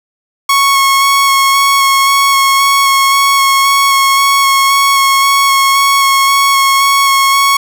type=tone with vibrato; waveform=sawtooth; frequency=1100 Hz; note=C#6; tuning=14 cents flat; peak=-3 dBFS; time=0.49-7.57 s; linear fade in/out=5 ms; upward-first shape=square; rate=1.9 Hz; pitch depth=10 cents each way; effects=none